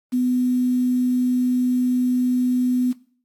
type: tone with quantisation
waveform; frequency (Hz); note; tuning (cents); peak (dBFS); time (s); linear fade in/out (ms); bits
sine; 250; B3; +21; -17; 0.12-2.93; 20; 7
effects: noise-tail reverb RT60 0.5 s tail -18 dB re dry + AAC 64 kbps